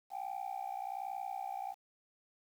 sine tone with amplitude modulation, 780 Hz, G5, 9 cents flat, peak -32 dBFS, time 0.1-1.75 s, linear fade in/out 50 ms, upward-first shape sine, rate 61.2 Hz, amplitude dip 100%, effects tanh soft clip ceiling -33 dBFS + 10-bit

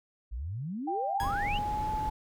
sine exponential sweep, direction up, 50.7 to 3136 Hz, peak -33 dBFS, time 0.31-1.59 s, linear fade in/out 20 ms
sine tone with pitch glide, 789 to 860.4 Hz, G5 to A5, +11 to -39 cents, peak -30 dBFS, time 0.87-2.1 s, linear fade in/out 10 ms, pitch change +150 cents, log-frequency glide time 1.14-1.91 s
brown noise, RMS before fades -36 dBFS, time 1.2-2.1 s, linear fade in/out 10 ms
sawtooth tone with exponential decay, 1661.2 Hz, G#6, in tune, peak -32 dBFS, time 1.2-1.5 s, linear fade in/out 0 ms, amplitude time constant 64 ms
effects none

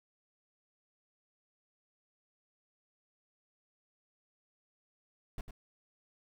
brown noise with echo, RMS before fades -38 dBFS, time 5.38-5.41 s, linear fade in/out 2 ms, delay 99 ms, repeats 1, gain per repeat -8 dB, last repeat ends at 5.509 s, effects none

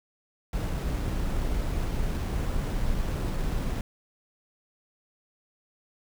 brown noise with sample-and-hold, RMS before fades -28 dBFS, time 0.53-3.81 s, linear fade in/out 2 ms, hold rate 8820 Hz, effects none

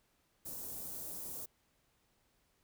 white band-stop noise, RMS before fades -44 dBFS, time 0.45-1.46 s, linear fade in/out 10 ms, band 610 to 9100 Hz, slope 12 dB/octave, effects pink hiss -75 dBFS RMS until 2.63 s

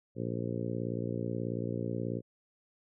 harmonic tone, 58.4 Hz, A#1, 4 cents sharp, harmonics 2 / 3 / 4 / 5 / 6 / 7 / 8 / 9, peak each -37 / -39 / -40 / -41 / -42 / -42 / -43 / -44 dBFS, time 0.15-2.22 s, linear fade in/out 50 ms, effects none

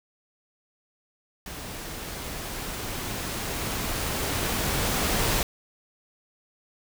pink noise with level ramp, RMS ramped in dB -38 to -24 dBFS, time 1.46-5.43 s, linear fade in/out 2 ms, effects none

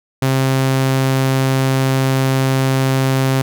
sawtooth tone, 133 Hz, C3, 29 cents sharp, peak -9 dBFS, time 0.22-3.42 s, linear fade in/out 5 ms, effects none

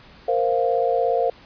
sine chord, Bb suspended second, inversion none, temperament equal, 466.2 / 523.3 / 698.5 Hz, Bb4 / C5 / F5, 0 / 0 / 0 cents, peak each -22 dBFS, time 0.28-1.3 s, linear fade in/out 5 ms, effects pink hiss -48 dBFS RMS until 1.45 s + resampled to 11025 Hz

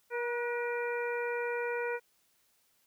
harmonic tone with a mistuned harmonic, 477.5 Hz, A#4, 42 cents sharp, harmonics 1 / 2 / 3 / 4 / 5, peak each -33 / -40 / -39 / -43 / -42 dBFS, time 0.1-2 s, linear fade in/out 50 ms, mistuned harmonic 3, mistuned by +35 cents, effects white hiss -71 dBFS RMS until 2.86 s

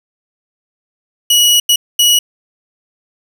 sawtooth tone bursts at uneven times, 2918 Hz, F#7, 25 cents flat, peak -4 dBFS, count 3, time 1.3-1.6 / 1.69-1.76 / 1.99-2.19 s, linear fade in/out 5 ms, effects none

